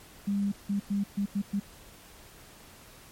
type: tone bursts at uneven times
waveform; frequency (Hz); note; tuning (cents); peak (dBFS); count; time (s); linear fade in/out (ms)
sine; 200.7; G3; +41; -25; 6; 0.27-0.52 / 0.69-0.8 / 0.9-1.04 / 1.17-1.26 / 1.35-1.42 / 1.53-1.6; 10
effects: pink hiss -52 dBFS RMS until 3.11 s + MP3 64 kbps